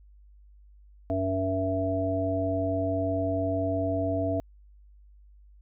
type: harmonic tone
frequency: 94.6 Hz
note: F#2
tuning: 39 cents sharp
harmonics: 1 / 3 / 5 / 7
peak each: -31 / -30 / -36 / -28 dBFS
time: 1.1-4.4 s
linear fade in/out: 0 ms
effects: added 50 Hz sine -51 dBFS peak until 5.61 s